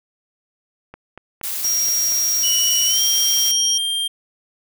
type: click train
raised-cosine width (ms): 0.5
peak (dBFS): -22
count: 6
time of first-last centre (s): 0.94-2.122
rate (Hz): 4.23
type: noise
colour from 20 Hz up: blue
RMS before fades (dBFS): -25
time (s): 1.43-3.52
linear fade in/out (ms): 10
type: tone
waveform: sine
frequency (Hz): 5640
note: F8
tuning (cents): +16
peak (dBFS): -17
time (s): 1.64-3.78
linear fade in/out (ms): 5
type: tone with pitch glide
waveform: square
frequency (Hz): 2957 to 3188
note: F#7 to G7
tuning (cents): -2 to +28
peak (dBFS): -20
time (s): 2.43-4.08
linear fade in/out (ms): 10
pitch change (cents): +130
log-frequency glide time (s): 2.86-3
effects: none